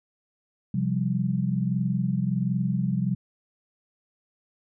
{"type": "chord", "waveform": "sine", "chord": "C suspended fourth", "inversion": "none", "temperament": "equal", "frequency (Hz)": [130.81, 174.61, 196], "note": ["C3", "F3", "G3"], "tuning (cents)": [0, 0, 0], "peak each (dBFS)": -27, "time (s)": [0.74, 3.15], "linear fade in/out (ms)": 5, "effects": []}